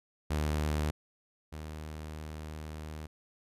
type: tone pair in turn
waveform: sawtooth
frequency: 75.8 / 77.21 Hz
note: D#2 / D#2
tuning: -45 / -13 cents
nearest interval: unison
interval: 32 cents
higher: second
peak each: -25 / -36 dBFS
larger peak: first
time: 0.3-0.91 / 1.52-3.07 s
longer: second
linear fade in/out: 10 ms
effects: resampled to 32000 Hz